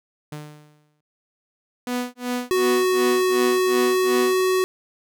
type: tone with exponential decay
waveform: sawtooth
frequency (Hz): 150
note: D3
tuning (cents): +37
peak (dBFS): -26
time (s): 0.32-1.01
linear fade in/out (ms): 5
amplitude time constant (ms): 150
type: tone with tremolo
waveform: sawtooth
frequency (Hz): 246.9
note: B3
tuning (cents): 0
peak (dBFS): -18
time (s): 1.87-4.41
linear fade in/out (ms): 2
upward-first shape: sine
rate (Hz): 2.7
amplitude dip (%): 100
type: tone with pitch glide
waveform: square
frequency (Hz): 370.1 to 372.7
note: F#4 to F#4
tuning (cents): 0 to +13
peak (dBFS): -18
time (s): 2.51-4.64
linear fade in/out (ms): 0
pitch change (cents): +13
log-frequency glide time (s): 3.51-4.37
effects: none